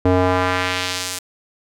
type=tone with band-pass filter sweep; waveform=square; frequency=91.5 Hz; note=F#2; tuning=19 cents flat; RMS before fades=-19 dBFS; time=0.05-1.19 s; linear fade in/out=5 ms; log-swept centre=430 to 9000 Hz; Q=0.92; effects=none